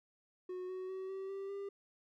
triangle tone with pitch steps, 365.9 / 372.1 / 378.4 / 384.8 / 391.3 / 397.9 Hz, F#4 / F#4 / F#4 / G4 / G4 / G4, -19 / +10 / +39 / -32 / -3 / +26 cents, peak -38 dBFS, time 0.49-1.69 s, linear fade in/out 5 ms, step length 200 ms, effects none

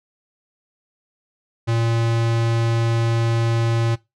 square tone, 115.4 Hz, A#2, 17 cents flat, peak -18 dBFS, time 1.67-3.96 s, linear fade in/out 20 ms, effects noise-tail reverb RT60 0.2 s tail -20 dB re dry + low-pass 6000 Hz 12 dB/octave

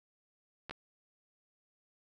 clicks, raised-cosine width 0.3 ms, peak -25 dBFS, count 2, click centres 0.696 / 0.71 s, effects none

